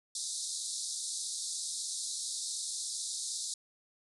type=band-pass noise; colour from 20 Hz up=white; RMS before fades=-38 dBFS; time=0.15-3.54 s; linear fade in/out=2 ms; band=3700 to 10000 Hz; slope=96 dB/octave; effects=none